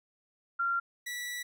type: tone pair in turn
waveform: sine / sawtooth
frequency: 1381 / 1953 Hz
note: F6 / B6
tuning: -20 / -20 cents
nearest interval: tritone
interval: 600 cents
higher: second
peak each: -27 / -32 dBFS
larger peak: first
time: 0.59-0.8 / 1.06-1.43 s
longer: second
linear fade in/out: 10 ms
effects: none